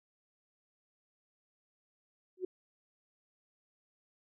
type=tone with exponential growth; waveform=sine; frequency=369.3 Hz; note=F#4; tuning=3 cents flat; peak=-29 dBFS; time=2.37-2.45 s; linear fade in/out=5 ms; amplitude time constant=17 ms; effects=none